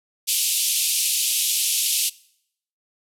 white band-pass noise, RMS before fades -22 dBFS, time 0.27-2.1 s, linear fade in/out 20 ms, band 2600 to 13000 Hz, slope 48 dB/octave, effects noise-tail reverb RT60 0.7 s tail -22 dB re dry

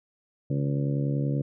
harmonic tone, 70.4 Hz, C#2, 27 cents sharp, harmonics 2 / 3 / 4 / 5 / 6 / 7 / 8, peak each -25 / -35 / -32 / -38 / -45 / -38 / -41 dBFS, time 0.5-1.42 s, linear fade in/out 5 ms, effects none

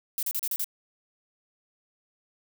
violet noise bursts, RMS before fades -29 dBFS, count 6, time 0.18-0.643 s, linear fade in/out 0 ms, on 48 ms, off 35 ms, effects none

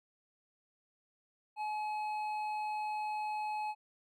sine tone with hard clipping, 850 Hz, G#5, 40 cents sharp, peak -36 dBFS, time 1.56-3.75 s, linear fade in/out 50 ms, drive 7 dB, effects none

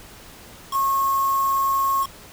sine tone with quantisation, 1089 Hz, C#6, 31 cents flat, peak -18 dBFS, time 0.71-2.07 s, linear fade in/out 50 ms, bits 5, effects pink hiss -44 dBFS RMS until 2.32 s

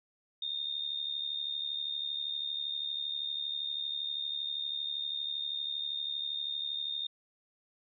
sine tone with amplitude modulation, 3658 Hz, A#7, 33 cents flat, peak -30 dBFS, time 0.42-7.07 s, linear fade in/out 5 ms, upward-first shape sine, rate 72.6 Hz, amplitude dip 70%, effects none

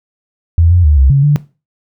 sine tone with pitch steps, 83.7 / 88.4 / 74.8 / 66.8 / 138.6 / 146.3 Hz, E2 / F2 / D2 / C2 / C#3 / D3, +27 / +22 / +32 / +36 / 0 / -6 cents, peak -5 dBFS, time 0.58-1.36 s, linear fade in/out 0 ms, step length 130 ms, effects noise-tail reverb RT60 0.3 s tail -18 dB re dry

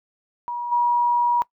sine tone with level steps, 960 Hz, B5, 49 cents flat, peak -25 / -16 dBFS, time 0.48-1.42 s, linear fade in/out 0 ms, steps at 0.71 s, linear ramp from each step 20 ms, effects noise-tail reverb RT60 0.1 s tail -21 dB re dry

